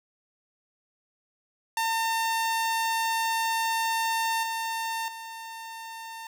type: tone with level steps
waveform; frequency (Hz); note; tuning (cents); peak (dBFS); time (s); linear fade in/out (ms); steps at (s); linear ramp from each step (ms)
sawtooth; 905; A5; +48; -21 / -25 / -34; 1.77-6.27; 2; 4.43 / 5.08; 2
effects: none